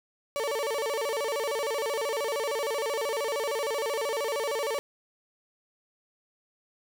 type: tone with vibrato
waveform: 35% pulse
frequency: 506 Hz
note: B4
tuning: 42 cents sharp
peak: -26 dBFS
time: 0.36-4.79 s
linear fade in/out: 0 ms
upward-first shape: square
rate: 13 Hz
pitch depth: 210 cents each way
effects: none